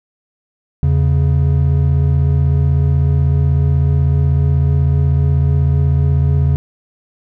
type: tone pair together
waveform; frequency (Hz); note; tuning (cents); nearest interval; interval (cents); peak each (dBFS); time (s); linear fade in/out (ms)
triangle; 82.41 / 138.59; E2 / C#3; 0 / 0; major sixth; 900; -11; 0.83-6.56; 0
effects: none